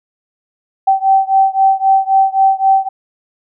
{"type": "beating tone pair", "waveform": "sine", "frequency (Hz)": [772, 775.8], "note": ["G5", "G5"], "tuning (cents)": [-27, -18], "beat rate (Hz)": 3.8, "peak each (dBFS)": [-11, -12], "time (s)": [0.87, 2.89], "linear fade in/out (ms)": 10, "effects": []}